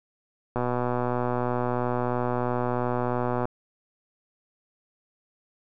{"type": "click train", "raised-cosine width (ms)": 1, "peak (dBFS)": -13, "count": 357, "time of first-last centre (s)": [0.56, 3.454], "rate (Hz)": 123, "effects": []}